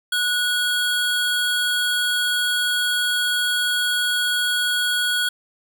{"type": "tone pair together", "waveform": "square", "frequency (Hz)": [1468, 3303], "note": ["F#6", "G#7"], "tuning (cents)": [-14, -10], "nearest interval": "octave + major second", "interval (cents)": 1404, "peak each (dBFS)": [-22, -23], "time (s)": [0.12, 5.29], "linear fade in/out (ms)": 5, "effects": []}